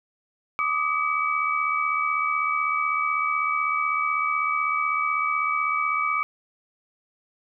sine tone cluster, 1176 / 1252 / 2285 Hz, D6 / D#6 / D7, +2 / +10 / -48 cents, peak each -26 dBFS, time 0.59-6.23 s, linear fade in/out 0 ms, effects none

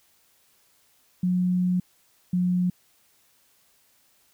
sine tone pair in turn, 180.8 / 179.76 Hz, F#3 / F#3, -40 / -50 cents, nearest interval unison, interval 10 cents, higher first, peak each -20 dBFS, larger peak neither, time 1.23-1.8 / 2.33-2.7 s, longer first, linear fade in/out 5 ms, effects white hiss -63 dBFS RMS until 4.33 s

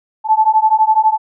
sine beating tone pair, 866 / 878 Hz, A5 / A5, -28 / -4 cents, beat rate 12 Hz, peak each -12 dBFS, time 0.24-1.18 s, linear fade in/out 50 ms, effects none

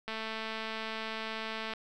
click train, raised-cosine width 0.3 ms, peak -22 dBFS, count 367, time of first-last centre 0.08-1.736 s, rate 221 Hz, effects none

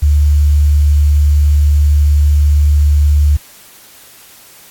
sine tone with quantisation, 73.42 Hz, D2, in tune, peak -6 dBFS, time 0.02-3.37 s, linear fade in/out 10 ms, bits 6, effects white hiss -40 dBFS RMS until 4.7 s + AAC 64 kbps

